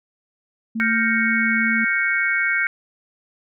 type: tone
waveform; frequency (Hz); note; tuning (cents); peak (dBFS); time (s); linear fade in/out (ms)
sine; 224.3; A3; +34; -22; 0.75-1.85; 10
type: chord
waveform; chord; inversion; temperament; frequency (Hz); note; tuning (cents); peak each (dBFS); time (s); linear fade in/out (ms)
sine; G half-diminished seventh; third; equal with one note detuned; 1401.8 / 1568 / 1864.7 / 2217; F6 / G6 / Bb6 / Db7; +6 / 0 / 0 / 0; -26 / -22 / -26 / -21; 0.8-2.67; 0
effects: none